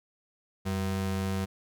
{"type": "ring-modulated tone", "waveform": "square", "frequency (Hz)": 142.5, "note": "C#3", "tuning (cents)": 48, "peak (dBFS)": -26, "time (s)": [0.65, 1.46], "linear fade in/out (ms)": 20, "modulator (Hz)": 52.2, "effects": []}